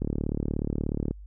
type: click train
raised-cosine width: 3 ms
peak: -15 dBFS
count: 41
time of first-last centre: 0.02-1.11 s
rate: 36.7 Hz
effects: added 50 Hz sine -41 dBFS peak until 1.26 s